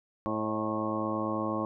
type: harmonic tone with a mistuned harmonic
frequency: 108.8 Hz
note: A2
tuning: 19 cents flat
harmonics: 1 / 2 / 3 / 4 / 5 / 6 / 7 / 8 / 9 / 10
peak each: -41 / -35 / -34 / -43 / -36 / -40 / -43 / -42 / -44 / -35 dBFS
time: 0.26-1.65 s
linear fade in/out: 0 ms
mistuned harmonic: 6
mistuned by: -40 cents
effects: none